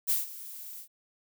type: noise with ADSR envelope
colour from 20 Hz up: violet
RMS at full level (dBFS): -25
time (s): 0.07-0.88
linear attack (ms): 30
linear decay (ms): 160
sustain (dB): -18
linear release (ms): 82
effects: none